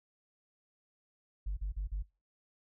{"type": "tone bursts", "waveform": "sine", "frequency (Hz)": 49, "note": "G1", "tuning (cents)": 0, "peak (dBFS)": -31, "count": 4, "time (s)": [1.46, 2.026], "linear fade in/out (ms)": 10, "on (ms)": 110, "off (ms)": 42, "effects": ["noise-tail reverb RT60 0.3 s tail -25 dB re dry", "tanh soft clip ceiling -30 dBFS"]}